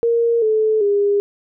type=tone with pitch steps; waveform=sine; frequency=466.2 / 435 / 405.9 Hz; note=A#4 / A4 / G#4; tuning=0 / -20 / -40 cents; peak=-13 dBFS; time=0.03-1.2 s; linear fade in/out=0 ms; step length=390 ms; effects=none